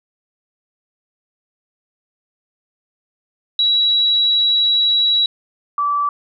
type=tone pair in turn; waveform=sine; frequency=3896 / 1158.3 Hz; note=B7 / D6; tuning=-24 / -24 cents; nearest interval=octave + major sixth; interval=2100 cents; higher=first; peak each=-12 / -15 dBFS; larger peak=first; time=3.59-5.26 / 5.78-6.09 s; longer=first; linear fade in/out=2 ms; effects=none